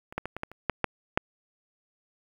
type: clicks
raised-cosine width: 0.5 ms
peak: -27 / -14 / -18 / -20 / -16 / -30 / -9 / -8 / -6 dBFS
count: 9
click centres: 0.125 / 0.18 / 0.256 / 0.366 / 0.434 / 0.516 / 0.697 / 0.843 / 1.175 s
effects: 8-bit